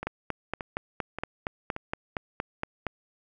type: two click trains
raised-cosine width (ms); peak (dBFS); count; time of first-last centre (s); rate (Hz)
0.5; -14 / -19; 13 / 4; 0.07-2.867 / 0.03-1.764; 4.29 / 1.73
effects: none